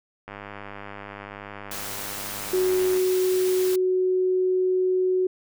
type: click train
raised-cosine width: 0.5 ms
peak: -22 dBFS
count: 273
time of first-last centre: 0.28-2.973 s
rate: 101 Hz
type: noise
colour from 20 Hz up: white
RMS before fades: -34 dBFS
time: 1.71-3.76 s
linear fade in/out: 5 ms
type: tone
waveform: sine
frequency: 370 Hz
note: F#4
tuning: in tune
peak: -19 dBFS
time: 2.53-5.27 s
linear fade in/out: 5 ms
effects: none